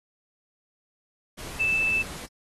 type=tone in noise; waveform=sine; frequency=2637 Hz; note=E7; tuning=in tune; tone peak=-21 dBFS; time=1.59-2.03 s; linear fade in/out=20 ms; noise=pink; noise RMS=-39 dBFS; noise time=1.37-2.27 s; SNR=+15 dB; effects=AAC 32 kbps